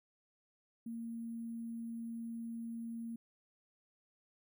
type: tone with sample-and-hold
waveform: sine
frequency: 230.3 Hz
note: A#3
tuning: 21 cents flat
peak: -40 dBFS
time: 0.86-3.16 s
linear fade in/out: 5 ms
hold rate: 11025 Hz
effects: none

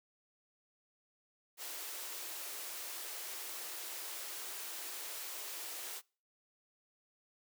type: high-pass noise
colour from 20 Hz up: white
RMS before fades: -44 dBFS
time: 1.57-6.02 s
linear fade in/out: 50 ms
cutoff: 310 Hz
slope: 96 dB/octave
effects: noise-tail reverb RT60 0.4 s tail -26 dB re dry

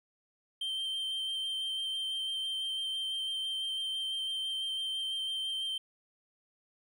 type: tone with vibrato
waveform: triangle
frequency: 3136 Hz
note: G7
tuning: in tune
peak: -31 dBFS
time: 0.61-5.78 s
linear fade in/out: 5 ms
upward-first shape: square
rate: 6 Hz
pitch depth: 10 cents each way
effects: none

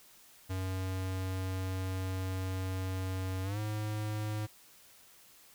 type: tone with pitch glide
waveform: square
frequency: 93.9 to 106.62 Hz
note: F#2 to G#2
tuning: +26 to +46 cents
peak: -34 dBFS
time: 0.49-4.47 s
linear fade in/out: 20 ms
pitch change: +220 cents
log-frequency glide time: 3.43-3.59 s
effects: white hiss -59 dBFS RMS until 5.54 s

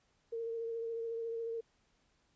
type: tone with vibrato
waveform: sine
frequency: 458.5 Hz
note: A#4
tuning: 29 cents flat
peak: -36 dBFS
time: 0.32-1.61 s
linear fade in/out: 10 ms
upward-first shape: triangle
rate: 14 Hz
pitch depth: 26 cents each way
effects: pink hiss -74 dBFS RMS until 2.35 s + resampled to 16000 Hz

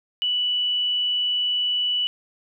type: tone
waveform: sine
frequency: 2960 Hz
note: F#7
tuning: in tune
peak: -20 dBFS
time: 0.22-2.07 s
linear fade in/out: 0 ms
effects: none

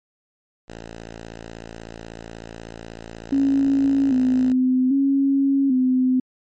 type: tone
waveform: 5% pulse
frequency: 56.3 Hz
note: A1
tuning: 40 cents sharp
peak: -24 dBFS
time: 0.68-4.53 s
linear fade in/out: 5 ms
type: tone with vibrato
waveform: sine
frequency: 265.2 Hz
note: C4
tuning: 23 cents sharp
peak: -15 dBFS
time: 3.32-6.2 s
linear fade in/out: 5 ms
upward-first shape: square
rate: 0.63 Hz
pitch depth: 61 cents each way
effects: MP3 32 kbps

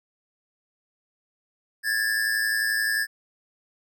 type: tone pair together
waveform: square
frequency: 1648.6 / 1760 Hz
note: G#6 / A6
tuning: -13 / 0 cents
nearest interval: minor second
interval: 113 cents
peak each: -26 dBFS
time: 1.83-3.07 s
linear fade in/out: 50 ms
effects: none

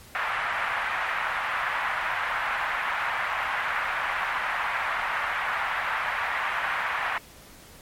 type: band-pass noise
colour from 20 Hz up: white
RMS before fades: -28 dBFS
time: 0.15-7.18 s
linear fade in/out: 0 ms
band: 770 to 2000 Hz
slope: 24 dB/octave
effects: pink hiss -49 dBFS RMS until 7.81 s + MP3 64 kbps

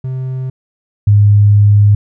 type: tone pair in turn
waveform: triangle / sine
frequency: 130 / 103.03 Hz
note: C3 / G#2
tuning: -11 / -13 cents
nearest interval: major third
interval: 402 cents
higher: first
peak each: -15 / -4 dBFS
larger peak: second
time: 0.04-0.5 / 1.07-1.95 s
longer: second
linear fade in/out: 5 ms
effects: none

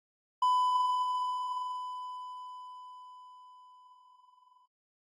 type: tone with exponential decay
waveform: triangle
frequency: 1001 Hz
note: B5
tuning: 23 cents sharp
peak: -21 dBFS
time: 0.42-4.66 s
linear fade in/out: 5 ms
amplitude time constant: 920 ms
effects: AAC 32 kbps

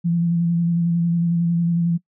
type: tone with vibrato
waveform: sine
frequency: 170 Hz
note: F3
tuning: 46 cents flat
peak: -16 dBFS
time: 0.04-1.98 s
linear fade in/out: 20 ms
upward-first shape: square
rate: 11 Hz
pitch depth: 19 cents each way
effects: noise-tail reverb RT60 0.1 s tail -23 dB re dry

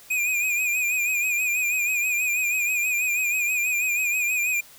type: tone with vibrato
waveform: square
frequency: 2456 Hz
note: D#7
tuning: 23 cents flat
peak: -22 dBFS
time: 0.1-4.61 s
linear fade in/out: 10 ms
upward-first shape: sine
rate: 6.2 Hz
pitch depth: 61 cents each way
effects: white hiss -49 dBFS RMS until 4.78 s

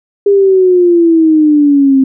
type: exponential sweep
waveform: sine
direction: down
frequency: 406.1 to 263.9 Hz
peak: -4 dBFS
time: 0.26-2.04 s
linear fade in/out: 5 ms
effects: none

